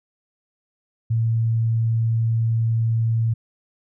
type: tone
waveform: sine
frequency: 113.8 Hz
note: A#2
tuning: 41 cents flat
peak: -17 dBFS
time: 1.1-3.34 s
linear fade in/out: 10 ms
effects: none